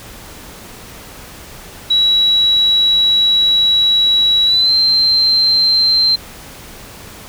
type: tone with pitch glide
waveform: sine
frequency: 3900 to 4127 Hz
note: B7 to C8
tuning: -23 to -25 cents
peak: -9 dBFS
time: 1.9-6.16 s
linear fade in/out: 10 ms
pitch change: +98 cents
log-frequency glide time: 4.46-4.73 s
effects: pink hiss -35 dBFS RMS until 7.28 s